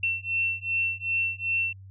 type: beating tone pair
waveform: sine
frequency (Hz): 2700 / 2702.6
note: E7 / E7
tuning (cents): +41 / +43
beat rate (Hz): 2.6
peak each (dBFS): -28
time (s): 0.03-1.73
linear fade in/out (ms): 5
effects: added 96 Hz sine -43 dBFS peak until 1.9 s